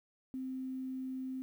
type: tone with quantisation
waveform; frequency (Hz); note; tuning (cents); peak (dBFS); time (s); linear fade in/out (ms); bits
sine; 260.5; C4; -7; -37; 0.34-1.42; 0; 11
effects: none